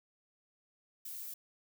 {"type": "noise", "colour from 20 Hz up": "violet", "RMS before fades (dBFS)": -44, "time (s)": [1.05, 1.34], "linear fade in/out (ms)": 5, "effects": []}